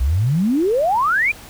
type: exponential sweep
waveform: sine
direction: up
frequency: 58.27 to 2489 Hz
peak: -14 dBFS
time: 0-1.32 s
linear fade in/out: 10 ms
effects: pink hiss -40 dBFS RMS until 1.49 s